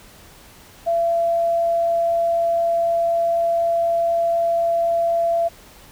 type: tone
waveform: sine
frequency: 676 Hz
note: E5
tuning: 43 cents sharp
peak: -16 dBFS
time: 0.86-5.49 s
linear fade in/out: 20 ms
effects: pink hiss -46 dBFS RMS until 5.91 s